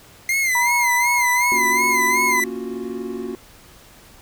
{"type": "tone with vibrato", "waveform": "45% pulse", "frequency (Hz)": 2085, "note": "C7", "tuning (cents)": -7, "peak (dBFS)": -17, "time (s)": [0.29, 2.44], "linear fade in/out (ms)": 2, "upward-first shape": "sine", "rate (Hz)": 2.7, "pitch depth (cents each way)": 85}
{"type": "tone with pitch glide", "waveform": "sine", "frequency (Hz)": [962, 996.5], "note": ["B5", "B5"], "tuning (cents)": [-46, 15], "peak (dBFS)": -19, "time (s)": [0.55, 2.4], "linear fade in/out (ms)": 2, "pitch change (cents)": 61, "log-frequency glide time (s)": [0.94, 1.97]}
{"type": "chord", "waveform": "triangle", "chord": "Gb major seventh", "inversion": "first", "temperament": "equal", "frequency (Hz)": [233.1, 277.2, 349.2, 370], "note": ["Bb3", "Db4", "F4", "Gb4"], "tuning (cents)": [0, 0, 0, 0], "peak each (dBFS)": [-29, -32, -31, -27], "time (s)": [1.52, 3.35], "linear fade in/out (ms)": 0}
{"effects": ["pink hiss -47 dBFS RMS until 4.21 s"]}